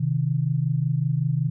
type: tone pair together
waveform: sine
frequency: 130.24 / 155.6 Hz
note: C3 / D#3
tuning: -8 / 0 cents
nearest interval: minor third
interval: 308 cents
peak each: -23 dBFS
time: 0-1.5 s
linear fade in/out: 10 ms
effects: none

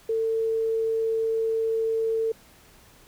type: tone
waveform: sine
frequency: 448.5 Hz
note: A4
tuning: 33 cents sharp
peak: -22 dBFS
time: 0.09-2.32 s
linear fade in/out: 5 ms
effects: pink hiss -54 dBFS RMS until 3.07 s

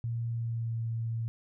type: tone with pitch glide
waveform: sine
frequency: 116.54 to 114.34 Hz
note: A#2 to A#2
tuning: 0 to -33 cents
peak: -30 dBFS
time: 0.04-1.28 s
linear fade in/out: 0 ms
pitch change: -33 cents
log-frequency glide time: 0.27-0.8 s
effects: none

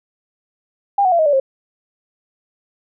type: tone with pitch steps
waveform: sine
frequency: 802 / 739.7 / 682.2 / 629.2 / 580.4 / 535.3 Hz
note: G5 / F#5 / F5 / D#5 / D5 / C5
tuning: +39 / -1 / -41 / +19 / -21 / +39 cents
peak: -11 dBFS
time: 0.98-1.4 s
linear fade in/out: 5 ms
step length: 70 ms
effects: none

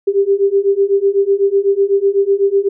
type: beating tone pair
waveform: sine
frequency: 392 / 400 Hz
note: G4 / G4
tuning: 0 / +35 cents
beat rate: 8 Hz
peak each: -14 / -13 dBFS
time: 0.07-2.69 s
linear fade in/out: 10 ms
effects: none

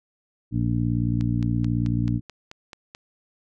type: harmonic tone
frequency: 58.8 Hz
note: A#1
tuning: 16 cents sharp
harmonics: 1 / 2 / 3 / 4 / 5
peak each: -31 / -23 / -29 / -28 / -29 dBFS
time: 0.51-2.21 s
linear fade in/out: 50 ms
type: click train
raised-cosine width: 0.2 ms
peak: -22 dBFS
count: 9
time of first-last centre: 1.21-2.949 s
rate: 4.6 Hz
effects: none

